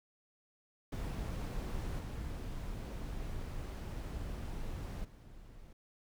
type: noise with level steps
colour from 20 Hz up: brown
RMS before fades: -38 / -41 / -54 dBFS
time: 0.92-5.73 s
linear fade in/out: 5 ms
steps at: 1.99 / 5.04 s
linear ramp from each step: 10 ms
effects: none